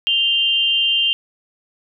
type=tone pair together; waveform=sine; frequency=2800 / 3143 Hz; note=F7 / G7; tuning=+4 / +4 cents; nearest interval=major second; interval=200 cents; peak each=-17 dBFS; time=0.07-1.13 s; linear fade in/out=0 ms; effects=none